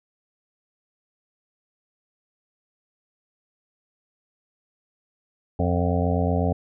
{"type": "harmonic tone with a mistuned harmonic", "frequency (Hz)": 88.1, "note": "F2", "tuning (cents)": 16, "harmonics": [1, 2, 3, 5, 6, 7, 8, 9], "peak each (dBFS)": [-23, -26, -28, -30, -31, -31, -32, -33], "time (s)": [5.59, 6.53], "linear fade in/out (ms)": 5, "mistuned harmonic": 9, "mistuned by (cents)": -52, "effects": []}